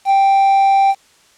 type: tone with quantisation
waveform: triangle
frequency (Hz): 784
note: G5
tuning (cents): 0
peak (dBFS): -7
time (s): 0.05-0.95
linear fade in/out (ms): 50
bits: 6
effects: white hiss -51 dBFS RMS until 1.37 s + low-pass 8000 Hz 12 dB/octave